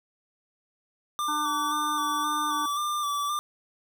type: tone with vibrato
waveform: square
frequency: 1174.7 Hz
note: D6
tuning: in tune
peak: -27 dBFS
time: 1.19-3.39 s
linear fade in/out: 0 ms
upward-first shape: square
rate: 1.9 Hz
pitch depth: 28 cents each way
type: harmonic tone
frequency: 300 Hz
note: D4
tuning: 37 cents sharp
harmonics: 1 / 3 / 5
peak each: -36 / -32 / -38 dBFS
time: 1.28-2.66 s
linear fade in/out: 5 ms
effects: none